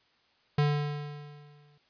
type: tone with exponential decay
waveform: square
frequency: 146.83 Hz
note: D3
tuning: in tune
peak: -22 dBFS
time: 0.58-1.78 s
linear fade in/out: 5 ms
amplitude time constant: 260 ms
effects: white hiss -67 dBFS RMS until 1.89 s + resampled to 11025 Hz